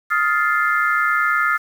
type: chord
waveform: sine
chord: F dominant seventh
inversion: third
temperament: just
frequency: 1257.2 / 1396.9 / 1746.1 / 2095 Hz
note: Eb6 / F6 / A6 / C7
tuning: +18 / 0 / -14 / +2 cents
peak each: -20 / -19 / -22 / -25 dBFS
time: 0.1-1.58 s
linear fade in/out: 20 ms
effects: 7-bit